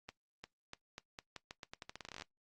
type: accelerating click train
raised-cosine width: 0.2 ms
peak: -28 dBFS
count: 22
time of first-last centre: 0.09-2.221 s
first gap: 350 ms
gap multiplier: 0.84
effects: noise-tail reverb RT60 0.1 s tail -18 dB re dry + Opus 32 kbps